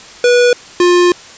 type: tone pair in turn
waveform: square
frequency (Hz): 487.2 / 353.8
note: B4 / F4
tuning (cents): -24 / +23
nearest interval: tritone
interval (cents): 553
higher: first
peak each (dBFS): -7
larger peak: neither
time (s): 0.24-0.53 / 0.8-1.12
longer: second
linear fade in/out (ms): 2
effects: white hiss -35 dBFS RMS until 1.37 s + resampled to 16000 Hz

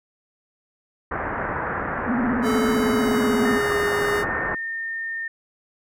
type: low-pass noise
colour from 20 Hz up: white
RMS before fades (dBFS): -27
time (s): 1.11-4.55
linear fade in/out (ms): 5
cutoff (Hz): 1800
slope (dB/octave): 48
type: tone with vibrato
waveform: sine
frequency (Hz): 242.4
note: B3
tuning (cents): -32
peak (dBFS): -20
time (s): 2.05-3.6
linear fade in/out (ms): 50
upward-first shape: square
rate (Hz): 16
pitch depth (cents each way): 110
type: tone with pitch glide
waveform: square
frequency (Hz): 432.9 to 410.5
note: A4 to G#4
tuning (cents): -28 to -20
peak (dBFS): -23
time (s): 2.42-4.25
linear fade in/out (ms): 50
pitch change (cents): -92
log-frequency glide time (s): 2.64-3.73
type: tone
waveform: sine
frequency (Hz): 1819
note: A#6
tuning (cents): -43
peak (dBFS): -26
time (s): 3.45-5.28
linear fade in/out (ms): 5
effects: none

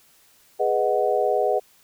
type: chord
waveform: sine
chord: G# minor seventh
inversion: none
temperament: equal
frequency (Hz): 415.3 / 493.9 / 622.3 / 740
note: G#4 / B4 / D#5 / F#5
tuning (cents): 0 / 0 / 0 / 0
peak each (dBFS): -24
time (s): 0.59-1.6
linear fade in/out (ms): 20
effects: white hiss -57 dBFS RMS until 1.83 s

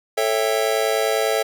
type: chord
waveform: square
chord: A dominant seventh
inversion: none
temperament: just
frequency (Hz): 440 / 550 / 660 / 792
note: A4 / C#5 / E5 / G5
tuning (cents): 0 / -14 / +2 / +18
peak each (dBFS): -23 / -25 / -24 / -28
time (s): 0.17-1.43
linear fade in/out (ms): 10
effects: none

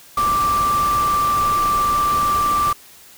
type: tone in noise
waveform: sine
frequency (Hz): 1174.7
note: D6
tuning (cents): 0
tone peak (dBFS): -15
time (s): 0.17-2.73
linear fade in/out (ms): 5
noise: pink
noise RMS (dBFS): -28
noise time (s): 0.17-2.73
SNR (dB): +10
effects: white hiss -45 dBFS RMS until 3.17 s

